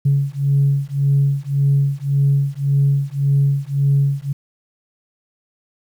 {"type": "beating tone pair", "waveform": "sine", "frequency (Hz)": [138.9, 140.7], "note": ["C#3", "C#3"], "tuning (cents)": [4, 26], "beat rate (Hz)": 1.8, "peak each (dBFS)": -16, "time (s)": [0.05, 4.33], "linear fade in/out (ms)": 10, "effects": ["tanh soft clip ceiling -7 dBFS", "8-bit"]}